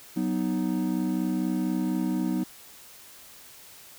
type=chord; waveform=triangle; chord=B major; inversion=second; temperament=equal with one note detuned; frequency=186.5 / 246.9 / 311.1 Hz; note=F#3 / B3 / D#4; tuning=+14 / 0 / 0 cents; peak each=-27 dBFS; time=0.16-2.44 s; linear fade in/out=10 ms; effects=white hiss -49 dBFS RMS until 3.98 s